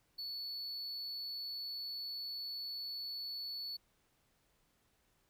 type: tone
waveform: triangle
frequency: 4435 Hz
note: C#8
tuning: in tune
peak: -39 dBFS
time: 0.18-3.77 s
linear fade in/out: 10 ms
effects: pink hiss -75 dBFS RMS until 5.29 s